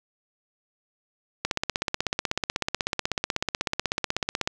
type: click train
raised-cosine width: 0.2 ms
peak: -7 dBFS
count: 50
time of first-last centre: 1.45-4.475 s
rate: 16.2 Hz
effects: none